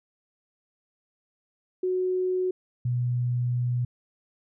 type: tone pair in turn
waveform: sine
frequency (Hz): 368.4 / 122.66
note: F#4 / B2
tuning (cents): -7 / -11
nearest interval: octave + perfect fifth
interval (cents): 1904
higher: first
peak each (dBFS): -23 / -23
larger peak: neither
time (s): 1.83-2.51 / 2.85-3.85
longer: second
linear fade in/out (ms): 5
effects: none